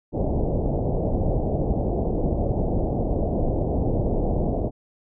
pink low-pass noise, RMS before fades -23 dBFS, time 0.12-4.71 s, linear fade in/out 50 ms, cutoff 730 Hz, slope 48 dB/octave, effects none

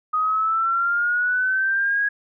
sine exponential sweep, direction up, 1244.5 to 1661.2 Hz, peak -18 dBFS, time 0.13-2.09 s, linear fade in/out 10 ms, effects none

